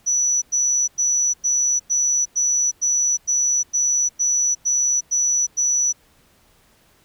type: tone bursts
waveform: sine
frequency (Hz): 5920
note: F#8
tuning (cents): 0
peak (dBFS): -15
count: 13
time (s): 0.06-5.928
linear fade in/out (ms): 20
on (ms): 360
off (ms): 99
effects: tanh soft clip ceiling -12 dBFS + pink hiss -57 dBFS RMS until 7.04 s